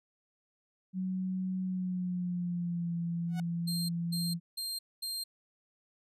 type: tone with pitch glide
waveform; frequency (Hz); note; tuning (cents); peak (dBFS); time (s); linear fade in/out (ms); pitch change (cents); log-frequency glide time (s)
sine; 186.3 to 169.85; F#3 to F3; +12 to -48; -31; 0.93-4.4; 50; -160; 1.62-2.94
type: tone with exponential growth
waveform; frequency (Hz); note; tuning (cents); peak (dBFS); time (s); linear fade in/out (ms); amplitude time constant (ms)
sawtooth; 736; F#5; -9; -34; 3.28-3.4; 2; 26
type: tone bursts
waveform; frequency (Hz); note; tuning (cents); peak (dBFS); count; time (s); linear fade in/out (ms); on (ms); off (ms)
sawtooth; 4186; C8; 0; -32; 4; 3.67-5.24; 10; 220; 230
effects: resampled to 32000 Hz